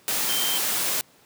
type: tone in noise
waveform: sine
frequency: 3136 Hz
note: G7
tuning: in tune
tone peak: -27 dBFS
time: 0.29-0.58 s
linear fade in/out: 0 ms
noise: white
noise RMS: -25 dBFS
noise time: 0.08-1.01 s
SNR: -5 dB
effects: pink hiss -56 dBFS RMS until 1.25 s + high-pass 150 Hz 12 dB/octave